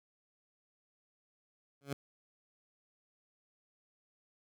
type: tone with exponential growth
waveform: 15% pulse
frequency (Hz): 139.9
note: C#3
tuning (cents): +16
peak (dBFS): -26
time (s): 1.81-1.93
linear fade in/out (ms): 2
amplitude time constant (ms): 25
effects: none